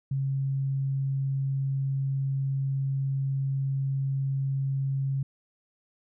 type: tone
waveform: sine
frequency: 136.1 Hz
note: C#3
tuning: 31 cents flat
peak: -25 dBFS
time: 0.11-5.23 s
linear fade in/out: 5 ms
effects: none